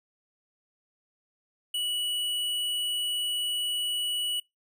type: tone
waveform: square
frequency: 2941 Hz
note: F#7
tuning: 11 cents flat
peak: -28 dBFS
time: 1.74-4.4 s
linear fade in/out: 5 ms
effects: noise-tail reverb RT60 0.2 s tail -26 dB re dry